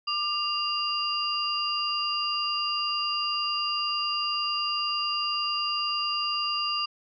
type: tone cluster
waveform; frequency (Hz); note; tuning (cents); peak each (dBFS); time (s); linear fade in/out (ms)
sine; 1191 / 2800 / 4800; D6 / F7 / D8; +24 / +4 / +37; -30; 0.07-6.86; 10
effects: none